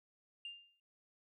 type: tone with exponential decay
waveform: sine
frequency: 2800 Hz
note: F7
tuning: 4 cents sharp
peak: -40 dBFS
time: 0.45-0.8 s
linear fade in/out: 2 ms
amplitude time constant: 76 ms
effects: noise-tail reverb RT60 0.2 s tail -24 dB re dry + tanh soft clip ceiling -38 dBFS